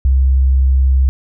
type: tone with vibrato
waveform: sine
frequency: 66 Hz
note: C2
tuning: 16 cents sharp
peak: -8 dBFS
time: 0.05-1.09 s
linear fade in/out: 0 ms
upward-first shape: square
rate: 19 Hz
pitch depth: 15 cents each way
effects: none